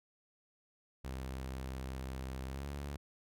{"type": "tone with pitch glide", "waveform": "sawtooth", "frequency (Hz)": [65.41, 70.92], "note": ["C2", "C#2"], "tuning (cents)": [0, 40], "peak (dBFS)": -36, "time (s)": [1.04, 2.97], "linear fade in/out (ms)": 10, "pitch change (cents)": 140, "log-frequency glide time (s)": [2.47, 2.68], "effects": []}